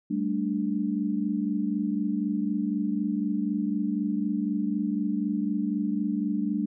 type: chord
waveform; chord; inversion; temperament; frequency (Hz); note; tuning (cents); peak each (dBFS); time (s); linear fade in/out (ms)
sine; G suspended second; none; equal; 196 / 220 / 293.7; G3 / A3 / D4; 0 / 0 / 0; -29; 0.1-6.66; 10
effects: none